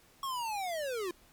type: linear sweep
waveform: square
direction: down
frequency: 1108.7 to 338 Hz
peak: -34 dBFS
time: 0.23-1.11 s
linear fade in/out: 2 ms
effects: pink hiss -62 dBFS RMS until 1.32 s + MP3 96 kbps